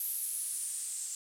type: noise with low-pass filter sweep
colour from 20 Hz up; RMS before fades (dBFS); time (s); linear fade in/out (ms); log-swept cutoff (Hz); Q
violet; -37; 0-1.15; 2; 12000 to 7700; 5
effects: none